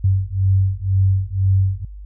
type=beating tone pair; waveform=sine; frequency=94.9 / 96.9 Hz; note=F#2 / G2; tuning=+44 / -20 cents; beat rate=2 Hz; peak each=-17 dBFS; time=0.04-1.85 s; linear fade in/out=5 ms; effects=added 50 Hz sine -32 dBFS peak until 2.05 s